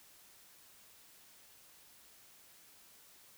silence, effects white hiss -61 dBFS RMS until 3.37 s

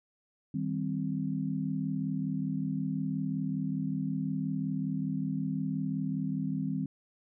sine chord, C minor, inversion first, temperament just, 156.98 / 196.22 / 261.6 Hz, Eb3 / G3 / C4, +16 / +2 / 0 cents, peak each -34 dBFS, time 0.54-6.86 s, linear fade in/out 5 ms, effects none

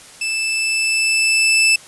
sawtooth tone with level ramp, 2637 Hz, E7, in tune, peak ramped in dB -16 to -7 dBFS, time 0.21-1.76 s, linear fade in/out 5 ms, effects white hiss -41 dBFS RMS until 1.87 s + resampled to 24000 Hz

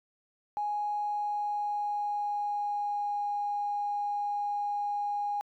triangle tone with pitch glide, 830.6 to 821.1 Hz, G#5 to G#5, 0 to -20 cents, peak -25 dBFS, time 0.57-5.41 s, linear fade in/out 0 ms, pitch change -20 cents, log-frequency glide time 0.95-3.27 s, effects tanh soft clip ceiling -27 dBFS

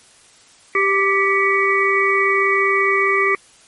harmonic tone with a mistuned harmonic, 392 Hz, G4, in tune, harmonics 1 / 3 / 5 / 6, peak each -19 / -19 / -19 / -19 dBFS, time 0.75-3.35 s, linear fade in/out 2 ms, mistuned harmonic 6, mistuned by -73 cents, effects white hiss -49 dBFS RMS until 3.67 s + MP3 48 kbps

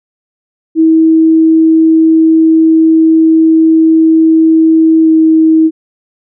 sine tone with pitch glide, 321.7 to 319.1 Hz, E4 to D#4, -42 to +44 cents, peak -3 dBFS, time 0.75-5.71 s, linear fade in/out 50 ms, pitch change -14 cents, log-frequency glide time 5.02-5.09 s, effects none

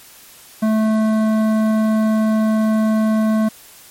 sine tone with hard clipping, 218.1 Hz, A3, 15 cents flat, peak -15 dBFS, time 0.62-3.49 s, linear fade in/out 10 ms, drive 12 dB, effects white hiss -43 dBFS RMS until 3.9 s + MP3 64 kbps

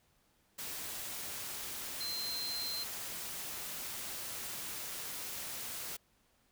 sine tone in noise, 4125 Hz, C8, 25 cents flat, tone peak -37 dBFS, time 2-2.84 s, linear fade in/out 10 ms, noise white, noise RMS -42 dBFS, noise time 0.58-5.97 s, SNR +2 dB, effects pink hiss -72 dBFS RMS until 6.51 s

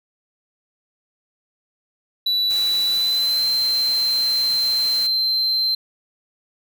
triangle tone with pitch glide, 3951 to 4114 Hz, B7 to C8, 0 to -30 cents, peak -16 dBFS, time 2.26-5.75 s, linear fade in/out 5 ms, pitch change +70 cents, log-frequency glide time 2.87-3.45 s
white noise, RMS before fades -34 dBFS, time 2.5-5.07 s, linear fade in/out 5 ms
effects none

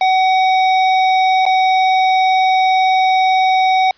square tone with dropouts, 753 Hz, F#5, 30 cents sharp, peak -11 dBFS, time 0.01-3.91 s, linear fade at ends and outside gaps 2 ms, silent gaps 1.454-1.463 s, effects white hiss -50 dBFS RMS until 3.97 s + resampled to 11025 Hz

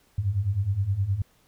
sine beating tone pair, 92.5 / 102.1 Hz, F#2 / G#2, 0 / -29 cents, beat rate 9.6 Hz, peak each -28 / -24 dBFS, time 0.18-1.22 s, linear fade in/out 5 ms, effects pink hiss -63 dBFS RMS until 1.47 s

